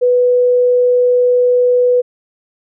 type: tone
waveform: sine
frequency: 493.9 Hz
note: B4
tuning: in tune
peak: -8 dBFS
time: 0.01-2.02 s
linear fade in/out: 20 ms
effects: none